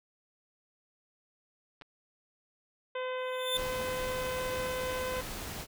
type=clicks; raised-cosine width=0.3 ms; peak=-32 dBFS; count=2; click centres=1.813 / 1.82 s
type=harmonic tone; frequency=510 Hz; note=C5; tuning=44 cents flat; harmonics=1 / 2 / 3 / 4 / 5 / 6 / 7; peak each=-34 / -40 / -44 / -46 / -48 / -50 / -51 dBFS; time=2.95-5.21 s; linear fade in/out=5 ms
type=tone with exponential growth; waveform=45% pulse; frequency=3555 Hz; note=A7; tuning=17 cents sharp; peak=-27 dBFS; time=3.17-3.57 s; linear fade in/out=1 ms; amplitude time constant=86 ms
type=noise; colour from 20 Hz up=pink; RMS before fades=-40 dBFS; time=3.54-5.67 s; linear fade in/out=50 ms
effects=none